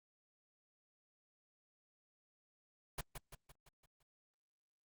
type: noise with echo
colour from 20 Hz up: pink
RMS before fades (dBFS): -40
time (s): 2.98-3.01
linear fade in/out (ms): 5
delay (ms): 170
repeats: 6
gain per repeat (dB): -6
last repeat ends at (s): 4.03
effects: Opus 32 kbps